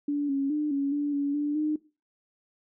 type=tone with pitch steps; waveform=sine; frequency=289.3 / 275.5 / 299.7 / 278.9 / 290.4 / 283.6 / 293.1 / 304.8 Hz; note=D4 / C#4 / D4 / C#4 / D4 / C#4 / D4 / D#4; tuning=-26 / -11 / +35 / +11 / -19 / +40 / -3 / -36 cents; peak=-24 dBFS; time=0.08-1.76 s; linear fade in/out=5 ms; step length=210 ms; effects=noise-tail reverb RT60 0.3 s tail -19 dB re dry